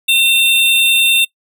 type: tone pair together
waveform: square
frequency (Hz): 2705 / 3615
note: E7 / A7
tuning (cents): +44 / +46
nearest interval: perfect fourth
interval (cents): 502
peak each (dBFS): -13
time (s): 0.08-1.25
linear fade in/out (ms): 10
effects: noise-tail reverb RT60 0.1 s tail -21 dB re dry